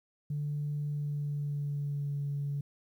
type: tone with pitch glide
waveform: sine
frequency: 146.83 to 142.57 Hz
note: D3 to C#3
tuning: 0 to +49 cents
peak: -30 dBFS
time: 0.3-2.61 s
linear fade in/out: 5 ms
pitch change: -51 cents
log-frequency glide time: 0.83-2.23 s
effects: tanh soft clip ceiling -27 dBFS + 11-bit

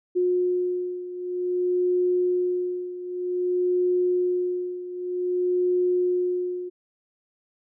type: beating tone pair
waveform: sine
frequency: 359.9 / 360.43 Hz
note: F#4 / F#4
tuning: -48 / -45 cents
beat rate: 0.53 Hz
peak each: -23 / -27 dBFS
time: 0.15-6.7 s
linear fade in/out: 20 ms
effects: none

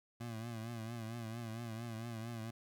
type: tone with vibrato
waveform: 25% pulse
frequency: 114.7 Hz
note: A#2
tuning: 28 cents flat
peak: -38 dBFS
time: 0.2-2.51 s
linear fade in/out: 10 ms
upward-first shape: triangle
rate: 4.4 Hz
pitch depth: 85 cents each way
effects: none

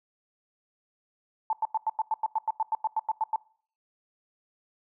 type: tone bursts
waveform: sine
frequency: 880 Hz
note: A5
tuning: in tune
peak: -23 dBFS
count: 16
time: 1.5-3.36 s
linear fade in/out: 2 ms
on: 30 ms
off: 92 ms
effects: noise-tail reverb RT60 0.5 s tail -23 dB re dry

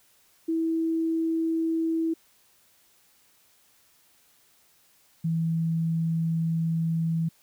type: tone pair in turn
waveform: sine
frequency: 326.1 / 163.85 Hz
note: E4 / E3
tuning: -19 / -10 cents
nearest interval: octave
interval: 1191 cents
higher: first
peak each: -23 dBFS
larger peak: neither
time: 0.48-2.14 / 5.24-7.29 s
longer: second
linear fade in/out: 10 ms
effects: white hiss -62 dBFS RMS until 7.42 s

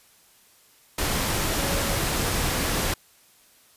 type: tone in noise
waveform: sine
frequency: 554.4 Hz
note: C#5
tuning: in tune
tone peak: -33 dBFS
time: 1.58-1.98 s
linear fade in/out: 5 ms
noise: pink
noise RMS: -25 dBFS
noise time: 0.98-2.94 s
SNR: -11 dB
effects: white hiss -57 dBFS RMS until 3.76 s + resampled to 32000 Hz

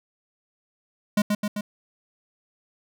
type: tone with echo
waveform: square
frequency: 207.7 Hz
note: G#3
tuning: in tune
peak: -18 dBFS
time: 1.17-1.22 s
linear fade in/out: 5 ms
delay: 130 ms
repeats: 3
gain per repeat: -3 dB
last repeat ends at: 1.61 s
effects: none

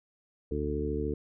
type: harmonic tone with a mistuned harmonic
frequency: 73.6 Hz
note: D2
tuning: 4 cents sharp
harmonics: 1 / 2 / 3 / 4 / 5 / 6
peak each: -34 / -39 / -39 / -36 / -37 / -34 dBFS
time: 0.51-1.14 s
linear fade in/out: 5 ms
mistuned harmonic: 1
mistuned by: -36 cents
effects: none

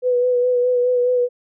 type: tone with vibrato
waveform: sine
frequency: 494.8 Hz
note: B4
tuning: 3 cents sharp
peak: -14 dBFS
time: 0.02-1.29 s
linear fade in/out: 50 ms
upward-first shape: sine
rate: 4.8 Hz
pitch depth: 25 cents each way
effects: none

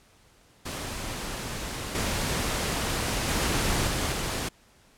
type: noise with level steps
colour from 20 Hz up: pink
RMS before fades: -34 / -28 / -26 / -28 / -30 dBFS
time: 0.65-4.49 s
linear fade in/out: 10 ms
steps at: 1.95 / 3.28 / 3.87 / 4.12 s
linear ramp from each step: 2 ms
effects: pink hiss -59 dBFS RMS until 4.97 s + low-pass 11000 Hz 12 dB/octave

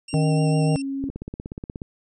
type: tone with vibrato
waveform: 5% pulse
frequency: 2737 Hz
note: F7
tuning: 36 cents flat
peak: -25 dBFS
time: 0.08-0.82 s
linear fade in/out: 5 ms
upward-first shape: sine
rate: 6.7 Hz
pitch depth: 25 cents each way
type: tone with pitch glide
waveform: sine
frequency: 277.2 to 273.1 Hz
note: C#4 to C#4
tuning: 0 to -26 cents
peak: -25 dBFS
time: 0.13-1.09 s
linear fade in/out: 2 ms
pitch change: -26 cents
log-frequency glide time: 0.33-0.83 s
type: harmonic tone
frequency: 155.56 Hz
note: D#3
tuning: in tune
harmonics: 1 / 3 / 4 / 5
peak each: -18 / -28 / -30 / -32 dBFS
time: 0.14-0.76 s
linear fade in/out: 0 ms
type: click train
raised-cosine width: 3 ms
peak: -19 dBFS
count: 14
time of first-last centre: 1.04-1.818 s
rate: 16.7 Hz
effects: resampled to 22050 Hz

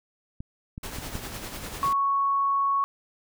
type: clicks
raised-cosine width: 5 ms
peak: -23 dBFS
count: 4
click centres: 0.405 / 0.779 / 0.986 / 1.154 s
type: noise with tremolo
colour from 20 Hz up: pink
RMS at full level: -35 dBFS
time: 0.83-1.93 s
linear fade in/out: 5 ms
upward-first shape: sine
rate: 10 Hz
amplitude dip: 45%
type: tone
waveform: sine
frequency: 1108.7 Hz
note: C#6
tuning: in tune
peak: -21 dBFS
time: 1.83-2.84 s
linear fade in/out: 0 ms
effects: none

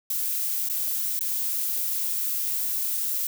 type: noise with dropouts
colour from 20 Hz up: violet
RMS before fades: -27 dBFS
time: 0.1-3.27 s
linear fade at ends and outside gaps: 2 ms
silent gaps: 0.688-0.697 / 1.192-1.208 s
effects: none

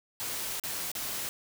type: noise with dropouts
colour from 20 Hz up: white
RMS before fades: -35 dBFS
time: 0.2-1.29 s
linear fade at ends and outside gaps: 0 ms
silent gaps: 0.598-0.637 / 0.916-0.952 s
effects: none

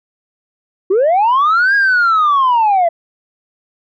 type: linear two-way sweep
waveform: sine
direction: up then down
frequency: 354.2 to 1650 to 656 Hz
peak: -7 dBFS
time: 0.9-2.89 s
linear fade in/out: 10 ms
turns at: 1.75 s
effects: tanh soft clip ceiling -7 dBFS

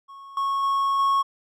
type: tone with level steps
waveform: triangle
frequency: 1100 Hz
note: C#6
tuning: 14 cents flat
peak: -38 / -20 / -18 / -16 dBFS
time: 0.08-1.23 s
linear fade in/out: 20 ms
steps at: 0.37 / 0.63 / 0.99 s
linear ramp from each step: 2 ms
effects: none

